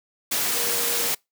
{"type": "tone in noise", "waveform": "sine", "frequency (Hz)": 473.7, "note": "A#4", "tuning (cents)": 28, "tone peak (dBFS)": -34, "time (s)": [0.54, 1.09], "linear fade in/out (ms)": 10, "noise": "white", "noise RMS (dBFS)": -24, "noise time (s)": [0.31, 1.15], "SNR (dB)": -13, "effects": ["noise-tail reverb RT60 0.2 s tail -26 dB re dry", "high-pass 150 Hz 12 dB/octave"]}